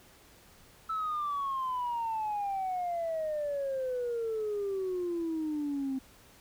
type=exponential sweep; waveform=sine; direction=down; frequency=1321 to 261.6 Hz; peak=-29 dBFS; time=0.89-5.99 s; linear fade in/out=10 ms; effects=tanh soft clip ceiling -27 dBFS + pink hiss -58 dBFS RMS until 6.4 s